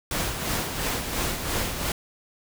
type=noise with tremolo; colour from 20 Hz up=pink; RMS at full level=-26 dBFS; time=0.11-1.92 s; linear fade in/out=2 ms; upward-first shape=sine; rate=2.9 Hz; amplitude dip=50%; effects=none